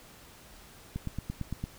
click train, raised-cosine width 5 ms, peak -21 dBFS, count 7, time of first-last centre 0.96-1.64 s, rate 8.83 Hz, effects pink hiss -53 dBFS RMS until 1.78 s

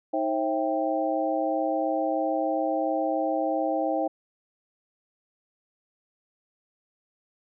sine tone cluster, 314.5 / 536 / 659 / 786 Hz, D#4 / C5 / E5 / G5, +19 / +42 / -1 / +4 cents, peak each -29 dBFS, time 0.13-4.08 s, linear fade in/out 10 ms, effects none

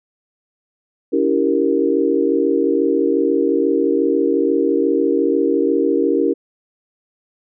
sine chord, C# diminished seventh, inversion none, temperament equal with one note detuned, 283.7 / 329.6 / 392 / 466.2 Hz, C#4 / E4 / G4 / Bb4, +40 / 0 / 0 / 0 cents, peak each -19 dBFS, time 1.12-6.34 s, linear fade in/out 20 ms, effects none

